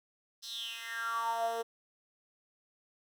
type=tone with high-pass filter sweep; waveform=10% pulse; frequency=230 Hz; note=A#3; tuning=23 cents flat; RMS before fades=-36 dBFS; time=0.42-1.63 s; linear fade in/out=20 ms; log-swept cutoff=4700 to 480 Hz; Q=7.4; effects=none